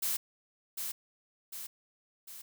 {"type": "noise with echo", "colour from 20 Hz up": "blue", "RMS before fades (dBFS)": -32, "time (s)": [0.02, 0.17], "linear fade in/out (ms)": 10, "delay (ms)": 750, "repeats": 3, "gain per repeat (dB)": -5, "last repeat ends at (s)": 2.42, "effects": []}